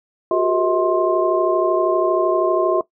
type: tone cluster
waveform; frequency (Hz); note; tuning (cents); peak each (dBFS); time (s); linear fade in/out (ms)
sine; 362.4 / 395.1 / 466.2 / 640 / 1055; F#4 / G4 / A#4 / D#5 / C6; -36 / +14 / 0 / +49 / +14; -18 / -24 / -27 / -19 / -23; 0.31-2.81; 2
effects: noise-tail reverb RT60 0.1 s tail -17 dB re dry